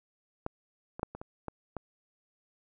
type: clicks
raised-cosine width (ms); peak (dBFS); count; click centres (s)
1; -19 / -26 / -15 / -27 / -27 / -22 / -22; 7; 0.464 / 0.995 / 1.031 / 1.15 / 1.215 / 1.483 / 1.767
effects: none